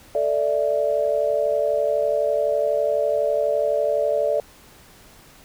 sine chord, A suspended fourth, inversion none, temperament equal with one note detuned, 442 / 587.3 / 659.3 Hz, A4 / D5 / E5, +8 / 0 / 0 cents, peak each -25 / -20 / -25 dBFS, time 0.15-4.4 s, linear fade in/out 2 ms, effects pink hiss -49 dBFS RMS until 5.44 s

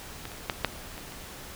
clicks, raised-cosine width 0.3 ms, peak -21 / -28 / -10 / -7 / -24 / -26 dBFS, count 6, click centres 0.254 / 0.318 / 0.498 / 0.647 / 0.979 / 1.122 s, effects pink hiss -43 dBFS RMS until 1.55 s

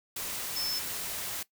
sine tone in noise, 5274 Hz, E8, in tune, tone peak -31 dBFS, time 0.56-0.79 s, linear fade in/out 5 ms, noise white, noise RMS -36 dBFS, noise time 0.16-1.43 s, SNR +2 dB, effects noise-tail reverb RT60 0.1 s tail -18 dB re dry

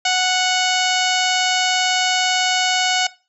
harmonic tone, 738 Hz, F#5, 5 cents flat, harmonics 1 / 2 / 3 / 4 / 5 / 6 / 7 / 8 / 9 / 10, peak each -20 / -24 / -23 / -22 / -27 / -26 / -27 / -31 / -29 / -31 dBFS, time 0.05-3.07 s, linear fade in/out 5 ms, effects noise-tail reverb RT60 0.3 s tail -19 dB re dry

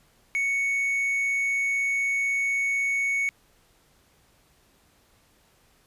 triangle tone, 2221 Hz, C#7, 3 cents sharp, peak -21 dBFS, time 0.35-3.29 s, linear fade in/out 0 ms, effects pink hiss -62 dBFS RMS until 5.86 s + resampled to 32000 Hz

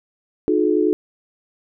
sine tone cluster, 306.6 / 358 / 427.3 Hz, D#4 / F4 / G#4, -25 / +43 / +49 cents, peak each -19 dBFS, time 0.48-0.93 s, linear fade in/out 0 ms, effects none

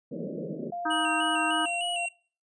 pink band-pass noise, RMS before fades -35 dBFS, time 0.11-0.71 s, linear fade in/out 10 ms, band 150 to 600 Hz, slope 96 dB/octave
sine tone, 698.5 Hz, F5, in tune, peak -31 dBFS, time 0.72-2.06 s, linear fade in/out 5 ms
harmonic tone, 314.4 Hz, D#4, 18 cents sharp, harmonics 1 / 3 / 4 / 5, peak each -31 / -31 / -31 / -31 dBFS, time 0.85-1.66 s, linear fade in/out 10 ms
square tone with vibrato, 2829 Hz, F7, 22 cents sharp, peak -30 dBFS, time 0.9-2.09 s, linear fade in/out 10 ms, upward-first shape square, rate 3.3 Hz, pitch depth 55 cents each way
effects noise-tail reverb RT60 0.4 s tail -22 dB re dry + resampled to 22050 Hz

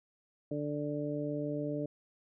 harmonic tone, 147.1 Hz, D3, 3 cents sharp, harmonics 1 / 2 / 3 / 4, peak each -39 / -36 / -40 / -39 dBFS, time 0.51-1.86 s, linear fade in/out 5 ms, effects none

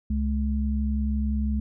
sine tone pair together, 67.19 / 213.3 Hz, C2 / G#3, +47 / +46 cents, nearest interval octave + minor sixth, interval 1999 cents, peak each -24 / -27 dBFS, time 0.1-1.6 s, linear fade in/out 5 ms, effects none

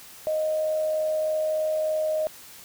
sine tone with amplitude modulation, 622.3 Hz, D#5, in tune, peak -21 dBFS, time 0.27-2.27 s, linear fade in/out 0 ms, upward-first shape sine, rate 83.3 Hz, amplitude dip 30%, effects white hiss -46 dBFS RMS until 2.64 s

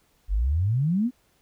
sine exponential sweep, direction up, 44.32 to 261.6 Hz, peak -20 dBFS, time 0.28-1.11 s, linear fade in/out 50 ms, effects pink hiss -65 dBFS RMS until 1.41 s

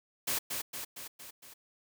white noise with echo, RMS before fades -32 dBFS, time 0.27-0.39 s, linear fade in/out 10 ms, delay 230 ms, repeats 5, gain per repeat -4 dB, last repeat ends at 1.54 s, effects none

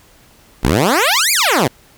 10% pulse exponential two-way sweep, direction up then down, 51.3 to 2506 to 111.4 Hz, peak -3 dBFS, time 0.63-1.68 s, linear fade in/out 10 ms, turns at 1.32 s, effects pink hiss -48 dBFS RMS until 1.97 s

